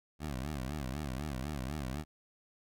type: tone with vibrato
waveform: 15% pulse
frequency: 69.4 Hz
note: C#2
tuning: 3 cents sharp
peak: -30 dBFS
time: 0.19-2.05 s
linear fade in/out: 50 ms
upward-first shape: sine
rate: 4 Hz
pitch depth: 190 cents each way
effects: none